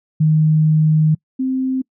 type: tone pair in turn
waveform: sine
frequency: 155.56 / 261 Hz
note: D#3 / C4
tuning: 0 / -4 cents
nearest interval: major sixth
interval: 896 cents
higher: second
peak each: -10 / -16 dBFS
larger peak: first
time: 0.2-1.15 / 1.39-1.82 s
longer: first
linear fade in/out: 10 ms
effects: noise-tail reverb RT60 0.1 s tail -26 dB re dry